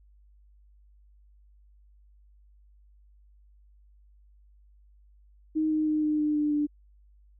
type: tone with pitch steps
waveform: sine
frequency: 312.1 / 309.2 / 306.4 / 303.6 / 300.8 / 298 / 295.3 Hz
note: D#4 / D#4 / D#4 / D#4 / D4 / D4 / D4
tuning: +5 / -11 / -27 / -42 / +42 / +25 / +10 cents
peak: -23 dBFS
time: 5.55-6.67 s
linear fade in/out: 20 ms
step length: 160 ms
effects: added 50 Hz sine -55 dBFS peak until 7.39 s